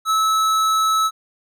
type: tone with tanh clipping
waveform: sine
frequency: 1300 Hz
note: E6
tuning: 24 cents flat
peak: -17 dBFS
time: 0.05-1.11 s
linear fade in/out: 50 ms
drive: 18 dB
effects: none